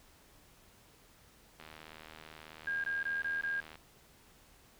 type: click train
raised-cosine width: 0.3 ms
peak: -33 dBFS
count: 170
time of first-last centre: 1.6-3.756 s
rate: 78.4 Hz
type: tone bursts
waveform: sine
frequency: 1617 Hz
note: G#6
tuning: 47 cents flat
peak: -32 dBFS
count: 5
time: 2.67-3.604 s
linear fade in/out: 5 ms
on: 170 ms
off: 21 ms
effects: pink hiss -62 dBFS RMS until 4.79 s